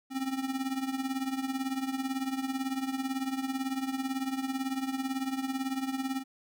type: tone with tremolo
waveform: square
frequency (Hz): 265.7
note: C4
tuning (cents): +27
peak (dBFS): -28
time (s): 0.1-6.24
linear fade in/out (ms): 50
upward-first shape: triangle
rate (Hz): 18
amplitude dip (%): 80
effects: none